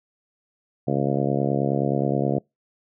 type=harmonic tone; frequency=69.5 Hz; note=C#2; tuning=5 cents sharp; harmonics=2 / 3 / 4 / 5 / 6 / 7 / 8 / 9 / 10; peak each=-25 / -27 / -28 / -29 / -30 / -30 / -31 / -32 / -32 dBFS; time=0.87-2.39 s; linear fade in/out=10 ms; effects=noise-tail reverb RT60 0.2 s tail -26 dB re dry